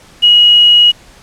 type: tone with quantisation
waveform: sine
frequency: 2899 Hz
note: F#7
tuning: 36 cents flat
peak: -3 dBFS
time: 0.22-0.92 s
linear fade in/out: 20 ms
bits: 5
effects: pink hiss -41 dBFS RMS until 1.22 s + low-pass 9000 Hz 12 dB/octave